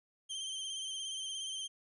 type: tone with vibrato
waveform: sawtooth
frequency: 3136 Hz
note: G7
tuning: in tune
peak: -35 dBFS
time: 0.29-1.68 s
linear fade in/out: 20 ms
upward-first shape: sine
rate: 17 Hz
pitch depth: 42 cents each way
effects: resampled to 24000 Hz